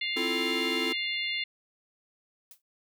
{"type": "harmonic tone", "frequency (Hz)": 701, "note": "F5", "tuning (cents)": 6, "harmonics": [3, 4, 5, 6], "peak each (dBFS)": [-32, -34, -36, -38], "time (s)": [0.01, 1.44], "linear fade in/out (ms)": 5}
{"type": "chord", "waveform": "square", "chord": "F major seventh", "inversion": "second", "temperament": "equal", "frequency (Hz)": [261.6, 329.6, 349.2, 440], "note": ["C4", "E4", "F4", "A4"], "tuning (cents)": [0, 0, 0, 0], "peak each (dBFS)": -36, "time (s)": [0.16, 0.93], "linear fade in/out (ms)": 10}
{"type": "noise with exponential decay", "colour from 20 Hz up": "blue", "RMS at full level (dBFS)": -45, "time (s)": [2.51, 2.62], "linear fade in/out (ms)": 2, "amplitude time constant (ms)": 22}
{"effects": []}